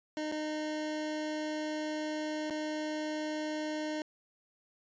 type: tone with dropouts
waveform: 25% pulse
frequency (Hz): 306.7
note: D#4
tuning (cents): -25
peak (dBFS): -30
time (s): 0.17-4.02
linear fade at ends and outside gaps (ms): 1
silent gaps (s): 0.316-0.322 / 2.499-2.507
effects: resampled to 16000 Hz